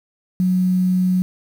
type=tone with quantisation; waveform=sine; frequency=183.5 Hz; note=F#3; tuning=14 cents flat; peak=-14 dBFS; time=0.4-1.22 s; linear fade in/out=0 ms; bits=7; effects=none